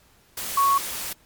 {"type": "tone in noise", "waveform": "sine", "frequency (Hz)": 1108.7, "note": "C#6", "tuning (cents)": 0, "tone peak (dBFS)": -16, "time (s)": [0.57, 0.78], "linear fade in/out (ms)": 5, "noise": "white", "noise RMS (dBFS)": -31, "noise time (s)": [0.37, 1.13], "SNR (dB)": 12, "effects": ["pink hiss -58 dBFS RMS until 1.25 s", "MP3 96 kbps"]}